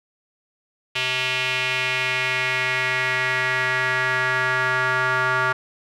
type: tone with band-pass filter sweep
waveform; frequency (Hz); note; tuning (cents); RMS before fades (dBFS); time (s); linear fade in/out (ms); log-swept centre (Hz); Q
square; 128.3; C3; -34; -22; 0.95-5.53; 10; 2800 to 1400; 3
effects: none